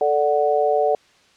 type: chord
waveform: sine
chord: D major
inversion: second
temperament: equal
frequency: 440 / 587.3 / 740 Hz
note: A4 / D5 / F#5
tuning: 0 / 0 / 0 cents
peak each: -20 dBFS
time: 0.01-0.95 s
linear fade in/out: 2 ms
effects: white hiss -55 dBFS RMS until 1.36 s + low-pass 5000 Hz 12 dB/octave